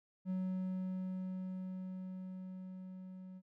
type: tone with level ramp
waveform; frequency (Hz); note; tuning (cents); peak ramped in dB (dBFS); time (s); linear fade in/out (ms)
triangle; 186; F#3; +9; -32 to -46; 0.25-3.42; 50
effects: none